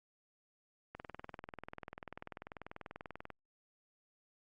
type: click train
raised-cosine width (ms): 0.5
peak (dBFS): -30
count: 49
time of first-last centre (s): 0.95-3.303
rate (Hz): 20.4
effects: Opus 48 kbps